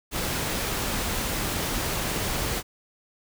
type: noise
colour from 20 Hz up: pink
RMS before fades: -28 dBFS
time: 0.11-2.63 s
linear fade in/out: 50 ms
effects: none